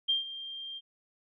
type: tone with ADSR envelope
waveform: sine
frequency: 3185 Hz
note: G7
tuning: 27 cents sharp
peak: -23 dBFS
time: 0.08-0.81 s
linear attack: 17 ms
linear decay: 140 ms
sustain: -15 dB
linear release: 40 ms
effects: none